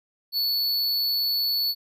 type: tone with amplitude modulation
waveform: square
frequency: 4435 Hz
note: C#8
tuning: in tune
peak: -21 dBFS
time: 0.32-1.75 s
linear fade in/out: 50 ms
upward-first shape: sine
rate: 237 Hz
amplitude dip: 35%
effects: none